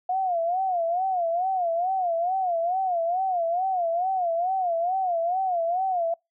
sine tone with vibrato, 714 Hz, F5, 38 cents sharp, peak -22 dBFS, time 0.09-6.14 s, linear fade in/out 5 ms, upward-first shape sine, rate 2.3 Hz, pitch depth 130 cents each way, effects noise-tail reverb RT60 0.2 s tail -26 dB re dry

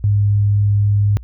sine tone, 102.4 Hz, G#2, 24 cents flat, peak -11 dBFS, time 0.04-1.17 s, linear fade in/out 0 ms, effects added 60 Hz sine -32 dBFS peak until 1.23 s

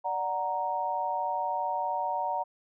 sine chord, D augmented, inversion none, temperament equal, 587.3 / 740 / 932.3 Hz, D5 / F#5 / A#5, 0 / 0 / 0 cents, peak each -36 / -32 / -30 dBFS, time 0.04-2.44 s, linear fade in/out 20 ms, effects none

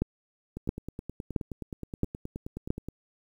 two click trains, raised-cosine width 3 ms, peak -23 / -13 dBFS, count 23 / 5, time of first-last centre 0.57-2.886 / 0.02-2.705 s, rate 9.5 / 1.49 Hz, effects 9-bit

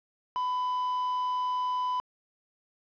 triangle tone, 1000 Hz, B5, 21 cents sharp, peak -25 dBFS, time 0.36-2 s, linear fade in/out 0 ms, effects resampled to 11025 Hz + 9-bit

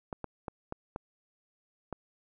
clicks, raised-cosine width 1 ms, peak -22 dBFS, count 6, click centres 0.128 / 0.243 / 0.482 / 0.724 / 0.961 / 1.927 s, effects none

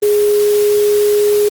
sine tone in noise, 415.3 Hz, G#4, in tune, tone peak -9 dBFS, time 0.02-1.49 s, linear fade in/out 10 ms, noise white, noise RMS -26 dBFS, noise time 0.02-1.49 s, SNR +14 dB, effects Opus 24 kbps

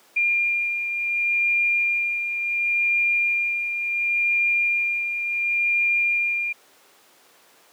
sine beating tone pair, 2402 / 2402.7 Hz, D7 / D7, +38 / +39 cents, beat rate 0.7 Hz, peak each -20 / -29 dBFS, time 0.16-6.53 s, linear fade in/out 10 ms, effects pink hiss -54 dBFS RMS until 7.72 s + high-pass 400 Hz 12 dB/octave

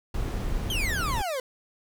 brown noise, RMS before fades -29 dBFS, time 0.14-1.22 s, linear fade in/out 5 ms
40% pulse exponential sweep, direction down, 3259 to 493.9 Hz, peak -27 dBFS, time 0.7-1.4 s, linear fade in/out 2 ms
effects none

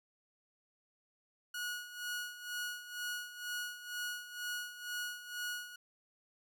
sawtooth tone with tremolo, 1454 Hz, F#6, 31 cents flat, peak -33 dBFS, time 1.54-5.76 s, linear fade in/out 5 ms, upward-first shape sine, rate 2.1 Hz, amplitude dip 75%, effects none

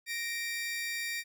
sawtooth tone pair together, 1863.3 / 2346 Hz, A#6 / D7, -1 / -2 cents, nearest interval major third, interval 399 cents, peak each -33 / -33 dBFS, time 0.06-1.24 s, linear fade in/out 50 ms, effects none

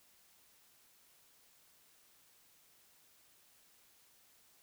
silence, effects white hiss -67 dBFS RMS until 4.62 s

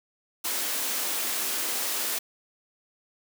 white high-pass noise, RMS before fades -29 dBFS, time 0.44-2.19 s, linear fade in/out 10 ms, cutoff 220 Hz, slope 48 dB/octave, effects none

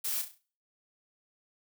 blue noise with echo, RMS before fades -33 dBFS, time 0.04-0.22 s, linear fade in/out 10 ms, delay 33 ms, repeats 5, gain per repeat -7 dB, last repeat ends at 0.385 s, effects noise-tail reverb RT60 0.4 s tail -19 dB re dry

